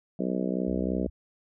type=harmonic tone; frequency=63.1 Hz; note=B1; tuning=38 cents sharp; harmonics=3 / 4 / 5 / 6 / 7 / 8 / 9 / 10; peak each=-30 / -32 / -34 / -36 / -37 / -38 / -39 / -40 dBFS; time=0.19-1.07 s; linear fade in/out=5 ms
type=tone; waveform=sine; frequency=66.5 Hz; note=C2; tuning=29 cents sharp; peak=-36 dBFS; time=0.67-1.1 s; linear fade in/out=10 ms
effects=none